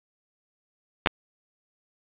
clicks, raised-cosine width 0.3 ms, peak -3 dBFS, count 2, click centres 1.061 / 1.072 s, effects resampled to 8000 Hz + 7-bit

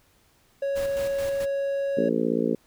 triangle tone, 554.4 Hz, C#5, in tune, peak -22 dBFS, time 0.62-2.09 s, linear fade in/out 5 ms
pink noise with tremolo, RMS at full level -38 dBFS, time 0.75-1.46 s, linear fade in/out 20 ms, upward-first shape square, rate 4.6 Hz, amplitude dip 55%
harmonic tone, 57.2 Hz, A#1, 32 cents flat, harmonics 3 / 4 / 5 / 6 / 7 / 8 / 9, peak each -33 / -27 / -28 / -32 / -29 / -28 / -33 dBFS, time 1.97-2.55 s, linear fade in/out 5 ms
effects pink hiss -62 dBFS RMS until 2.66 s

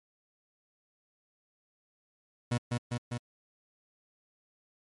30% pulse tone with echo, 120.5 Hz, B2, 42 cents flat, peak -24 dBFS, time 2.51-2.58 s, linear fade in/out 10 ms, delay 200 ms, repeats 3, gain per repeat -2 dB, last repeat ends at 3.18 s, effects MP3 48 kbps

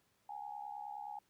sine tone with amplitude modulation, 827 Hz, G#5, 8 cents flat, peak -39 dBFS, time 0.29-1.19 s, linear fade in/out 5 ms, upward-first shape sine, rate 69.6 Hz, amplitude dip 80%, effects pink hiss -75 dBFS RMS until 1.29 s + high-pass 100 Hz 12 dB/octave

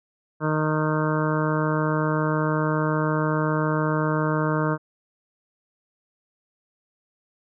harmonic tone, 154.5 Hz, D#3, 12 cents flat, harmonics 1 / 2 / 3 / 4 / 6 / 7 / 8 / 9 / 10, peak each -24 / -27 / -29 / -30 / -32 / -32 / -33 / -34 / -34 dBFS, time 0.4-4.78 s, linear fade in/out 50 ms, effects none

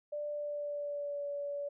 sine tone with pitch glide, 590 to 572.5 Hz, D5 to D5, +8 to -44 cents, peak -35 dBFS, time 0.12-1.69 s, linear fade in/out 10 ms, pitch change -52 cents, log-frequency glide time 0.29-1.27 s, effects none

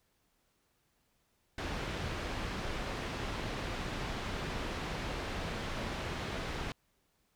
pink low-pass noise, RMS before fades -38 dBFS, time 1.58-6.72 s, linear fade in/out 2 ms, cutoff 3700 Hz, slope 12 dB/octave, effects pink hiss -75 dBFS RMS until 7.35 s

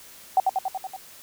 sine tone with echo, 762 Hz, G5, 49 cents flat, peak -14 dBFS, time 0.37-0.4 s, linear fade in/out 2 ms, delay 94 ms, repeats 6, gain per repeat -3 dB, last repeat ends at 0.964 s, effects white hiss -47 dBFS RMS until 1.22 s

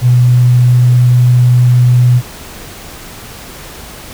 sine tone, 123.47 Hz, B2, in tune, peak -4 dBFS, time 0.01-2.22 s, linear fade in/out 50 ms, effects pink hiss -30 dBFS RMS until 4.13 s

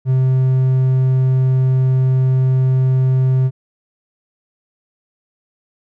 triangle tone, 130.2 Hz, C3, 8 cents flat, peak -9 dBFS, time 0.05-3.51 s, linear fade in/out 50 ms, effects none

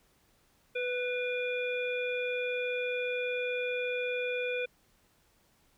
harmonic tone with a mistuned harmonic, 495.7 Hz, B4, 6 cents sharp, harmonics 1 / 3 / 5 / 7, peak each -32 / -41 / -35 / -46 dBFS, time 0.75-4.66 s, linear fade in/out 10 ms, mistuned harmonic 5, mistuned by -38 cents, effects pink hiss -68 dBFS RMS until 5.77 s

